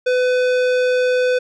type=tone with tanh clipping; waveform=sine; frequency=502 Hz; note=B4; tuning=28 cents sharp; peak=-16 dBFS; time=0.06-1.39 s; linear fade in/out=10 ms; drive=17 dB; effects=none